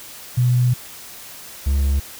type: tone pair in turn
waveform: sine / triangle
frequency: 123.8 / 69.48 Hz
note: B2 / C#2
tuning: +5 / +5 cents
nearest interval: minor seventh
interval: 1000 cents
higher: first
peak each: -13 dBFS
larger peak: neither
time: 0.37-0.74 / 1.66-2 s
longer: first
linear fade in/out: 10 ms
effects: white hiss -38 dBFS RMS until 2.19 s